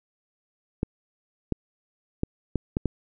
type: clicks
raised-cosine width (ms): 3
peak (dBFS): -11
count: 6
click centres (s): 0.831 / 1.523 / 2.234 / 2.557 / 2.769 / 2.857
effects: none